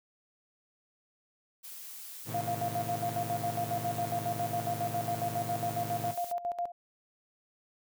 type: noise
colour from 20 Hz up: blue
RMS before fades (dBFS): -45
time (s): 1.63-6.33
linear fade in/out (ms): 20
type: chord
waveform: sawtooth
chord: A diminished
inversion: none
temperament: equal with one note detuned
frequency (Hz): 110 / 130.81 / 158.28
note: A2 / C3 / Eb3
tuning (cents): 0 / 0 / +30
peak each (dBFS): -35 / -40 / -39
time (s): 2.25-6.15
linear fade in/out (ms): 50
type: tone with tremolo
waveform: sine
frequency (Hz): 698.5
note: F5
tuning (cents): 0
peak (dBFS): -29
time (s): 2.34-6.72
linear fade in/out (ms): 5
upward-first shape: square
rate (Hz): 7.3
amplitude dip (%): 75
effects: none